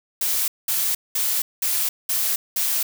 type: noise bursts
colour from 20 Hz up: blue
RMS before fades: -22 dBFS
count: 6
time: 0.21-2.83 s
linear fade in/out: 5 ms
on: 270 ms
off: 200 ms
effects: none